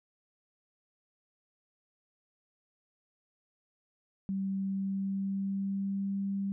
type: tone with pitch glide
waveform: sine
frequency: 193.8 to 197.07 Hz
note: G3 to G3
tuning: -20 to +9 cents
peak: -30 dBFS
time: 4.29-6.52 s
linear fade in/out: 0 ms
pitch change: +29 cents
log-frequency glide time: 4.54-6.16 s
effects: none